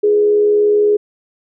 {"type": "tone with frequency modulation", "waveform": "sine", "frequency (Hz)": 416.8, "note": "G#4", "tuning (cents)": 6, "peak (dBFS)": -9, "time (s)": [0.03, 0.97], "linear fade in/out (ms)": 10, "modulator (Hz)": 76.8, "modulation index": 0.26, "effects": []}